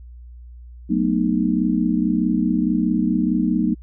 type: chord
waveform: sine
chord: B dominant seventh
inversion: second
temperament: just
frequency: 185.21 / 222.2 / 246.9 / 308.7 Hz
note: F#3 / A3 / B3 / D#4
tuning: +2 / +17 / 0 / -14 cents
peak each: -22 dBFS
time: 0.89-3.75 s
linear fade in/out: 20 ms
effects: added 60 Hz sine -37 dBFS peak until 3.82 s